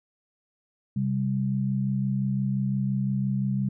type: tone pair together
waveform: sine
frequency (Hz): 131.79 / 197.6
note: C3 / G3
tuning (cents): +13 / +14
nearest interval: perfect fifth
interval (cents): 701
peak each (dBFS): -26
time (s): 0.96-3.69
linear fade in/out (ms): 5
effects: none